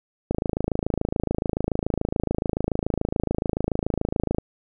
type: click train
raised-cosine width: 2 ms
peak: -9 dBFS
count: 111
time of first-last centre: 0.31-4.384 s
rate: 27 Hz
effects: none